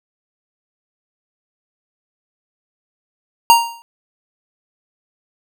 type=tone with exponential decay; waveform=square; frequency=932.3 Hz; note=A#5; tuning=in tune; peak=-4 dBFS; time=3.5-3.82 s; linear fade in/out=0 ms; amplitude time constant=69 ms; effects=none